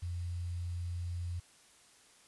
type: tone with quantisation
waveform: sine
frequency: 87.31 Hz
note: F2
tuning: in tune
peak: -35 dBFS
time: 0.02-1.4 s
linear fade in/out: 10 ms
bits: 10
effects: white hiss -62 dBFS RMS until 2.27 s + resampled to 24000 Hz